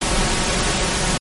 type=noise with comb filter; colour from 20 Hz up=pink; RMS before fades=-19 dBFS; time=0.01-1.18 s; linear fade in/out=10 ms; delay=5.4 ms; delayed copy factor=+0.5; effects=MP3 48 kbps